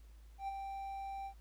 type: tone with ADSR envelope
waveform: triangle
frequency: 784 Hz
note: G5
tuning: in tune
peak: -34 dBFS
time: 0.38-1.34 s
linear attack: 100 ms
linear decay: 22 ms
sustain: -5 dB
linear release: 80 ms
effects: added 54 Hz sine -54 dBFS peak until 1.4 s + pink hiss -71 dBFS RMS until 1.4 s